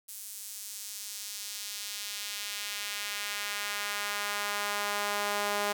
sawtooth tone with high-pass filter sweep, 205.1 Hz, G#3, 21 cents flat, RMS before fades -35 dBFS, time 0.08-5.73 s, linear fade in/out 10 ms, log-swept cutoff 9100 to 640 Hz, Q 0.91, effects none

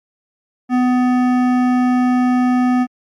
sine tone with hard clipping, 250 Hz, B3, 21 cents sharp, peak -14 dBFS, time 0.69-2.87 s, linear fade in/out 50 ms, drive 14 dB, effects Opus 48 kbps

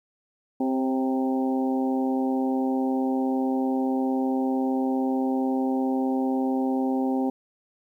harmonic tone with a mistuned harmonic, 131.1 Hz, C3, 4 cents sharp, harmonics 2 / 3 / 4 / 5 / 6 / 7, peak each -23 / -32 / -33 / -42 / -32 / -41 dBFS, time 0.6-7.3 s, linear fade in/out 5 ms, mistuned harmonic 4, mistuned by +27 cents, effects 10-bit

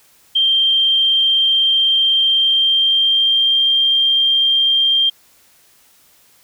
sine tone with pitch glide, 3164 to 3184 Hz, G7 to G7, +15 to +26 cents, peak -11 dBFS, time 0.35-5.1 s, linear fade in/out 10 ms, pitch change +11 cents, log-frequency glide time 2.31-3.65 s, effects white hiss -52 dBFS RMS until 6.43 s

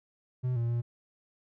triangle tone with pitch steps, 126.3 / 117.3 / 118.6 Hz, B2 / A#2 / A#2, +39 / +11 / +30 cents, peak -25 dBFS, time 0.43-0.82 s, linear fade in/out 20 ms, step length 130 ms, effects none

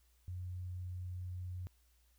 sine tone, 90.5 Hz, F#2, 38 cents flat, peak -40 dBFS, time 0.28-1.67 s, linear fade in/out 0 ms, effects added 60 Hz sine -68 dBFS peak until 2.18 s + white hiss -75 dBFS RMS until 2.18 s

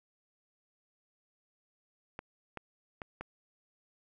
clicks, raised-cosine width 0.5 ms, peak -25 dBFS, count 4, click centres 2.191 / 2.573 / 3.018 / 3.21 s, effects none

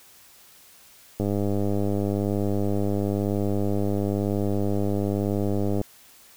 click train, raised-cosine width 2 ms, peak -13 dBFS, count 467, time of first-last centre 1.2-5.814 s, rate 101 Hz, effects white hiss -52 dBFS RMS until 6.36 s

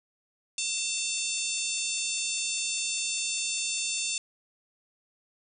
harmonic tone, 895 Hz, A5, 29 cents sharp, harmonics 3 / 4 / 5 / 6 / 7 / 8 / 9 / 10, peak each -35 / -36 / -38 / -40 / -37 / -34 / -40 / -38 dBFS, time 0.58-4.18 s, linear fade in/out 2 ms, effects none

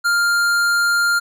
sine tone with tanh clipping, 1400 Hz, F6, 4 cents sharp, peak -16 dBFS, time 0.04-1.2 s, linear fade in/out 20 ms, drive 17 dB, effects none

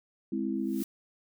sine chord, Ab augmented, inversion none, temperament equal, 207.7 / 261.6 / 329.6 Hz, Ab3 / C4 / E4, 0 / 0 / 0 cents, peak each -33 dBFS, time 0.32-0.83 s, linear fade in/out 5 ms
blue noise with exponential growth, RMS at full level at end -40 dBFS, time 0.55-0.84 s, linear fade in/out 1 ms, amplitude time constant 62 ms
effects none

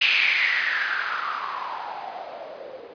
violet noise with low-pass filter sweep, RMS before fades -26 dBFS, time 0.01-2.94 s, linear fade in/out 10 ms, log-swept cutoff 2700 to 460 Hz, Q 6.1, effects resampled to 11025 Hz

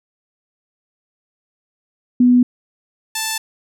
sine / 5% pulse tone pair in turn, 246.9 / 881.4 Hz, B3 / A5, 0 / +3 cents, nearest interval octave + minor seventh, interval 2203 cents, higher second, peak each -8 dBFS, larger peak neither, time 2.2-2.43 / 3.15-3.38 s, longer neither, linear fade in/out 5 ms, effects none

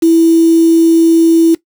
sine tone with quantisation, 329.6 Hz, E4, in tune, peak -4 dBFS, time 0.02-1.55 s, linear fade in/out 10 ms, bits 4, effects noise-tail reverb RT60 0.1 s tail -18 dB re dry

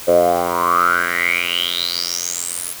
10% pulse tone with band-pass filter sweep, 87 Hz, F2, 6 cents flat, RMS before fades -18 dBFS, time 0.07-2.74 s, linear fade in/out 20 ms, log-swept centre 550 to 11000 Hz, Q 9.6, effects white hiss -33 dBFS RMS until 2.8 s

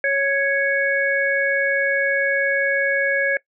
harmonic tone, 554.4 Hz, C#5, in tune, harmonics 1 / 3 / 4, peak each -22 / -19 / -24 dBFS, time 0.04-3.37 s, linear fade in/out 2 ms, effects noise-tail reverb RT60 0.1 s tail -21 dB re dry

